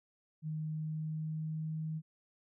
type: tone with pitch glide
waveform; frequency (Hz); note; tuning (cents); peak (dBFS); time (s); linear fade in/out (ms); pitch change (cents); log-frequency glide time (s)
sine; 155.56 to 157.55; D#3 to D#3; 0 to +22; -35; 0.42-2.02; 50; +22; 0.71-1.8
effects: none